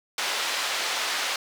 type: band-pass noise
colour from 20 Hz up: white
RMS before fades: -28 dBFS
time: 0.18-1.36 s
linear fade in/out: 2 ms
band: 580 to 4300 Hz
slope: 12 dB/octave
effects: none